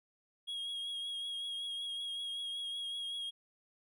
triangle tone with vibrato, 3289 Hz, G#7, 18 cents flat, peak -36 dBFS, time 0.47-3.31 s, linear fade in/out 20 ms, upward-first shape triangle, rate 5.3 Hz, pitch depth 29 cents each way, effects none

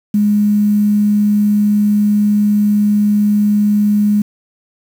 sine tone with quantisation, 207.7 Hz, G#3, in tune, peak -9 dBFS, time 0.14-4.22 s, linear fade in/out 5 ms, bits 6, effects none

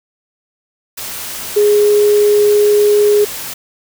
sine tone in noise, 415.3 Hz, G#4, in tune, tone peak -7 dBFS, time 1.56-3.25 s, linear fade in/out 10 ms, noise white, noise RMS -25 dBFS, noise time 0.97-3.54 s, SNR +15 dB, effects none

